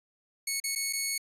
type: tone with dropouts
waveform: 10% pulse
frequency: 2207 Hz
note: C#7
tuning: 8 cents flat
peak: -20 dBFS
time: 0.47-1.18 s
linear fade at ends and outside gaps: 5 ms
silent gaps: 0.601-0.639 / 0.752-0.758 / 0.928-0.932 s
effects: resampled to 32000 Hz